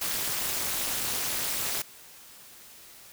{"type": "noise with amplitude modulation", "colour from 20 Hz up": "white", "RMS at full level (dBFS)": -26, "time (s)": [0.01, 1.82], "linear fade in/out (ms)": 5, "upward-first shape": "sine", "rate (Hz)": 270, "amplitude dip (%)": 100, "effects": ["white hiss -50 dBFS RMS until 3.12 s"]}